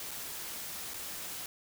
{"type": "noise with dropouts", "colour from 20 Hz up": "white", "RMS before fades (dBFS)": -41, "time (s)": [0, 1.46], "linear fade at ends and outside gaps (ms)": 1, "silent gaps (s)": [[0.109, 0.113], [0.937, 0.942]], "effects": []}